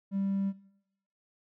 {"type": "tone", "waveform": "triangle", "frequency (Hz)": 196, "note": "G3", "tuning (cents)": 0, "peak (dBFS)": -25, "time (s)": [0.11, 0.53], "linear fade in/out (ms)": 50, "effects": ["noise-tail reverb RT60 0.8 s tail -20 dB re dry", "tanh soft clip ceiling -22 dBFS"]}